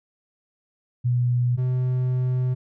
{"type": "tone pair in turn", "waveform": ["sine", "triangle"], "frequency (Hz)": [122.6, 126.97], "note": ["B2", "B2"], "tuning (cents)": [-12, 48], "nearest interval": "minor second", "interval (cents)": 60, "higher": "second", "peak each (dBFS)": -18, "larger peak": "neither", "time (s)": [[1.04, 1.57], [1.57, 2.55]], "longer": "second", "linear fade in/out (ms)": 20, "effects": []}